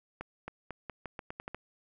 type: accelerating click train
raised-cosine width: 0.5 ms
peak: -24 dBFS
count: 10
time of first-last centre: 0.21-1.546 s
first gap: 270 ms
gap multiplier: 0.84
effects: none